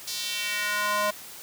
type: tone with high-pass filter sweep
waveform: square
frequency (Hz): 207.7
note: G#3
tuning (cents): 0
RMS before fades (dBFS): -28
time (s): 0.07-1.11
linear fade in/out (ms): 10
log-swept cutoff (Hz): 4900 to 730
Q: 1.9
effects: white hiss -43 dBFS RMS until 1.42 s + high-pass 60 Hz 12 dB/octave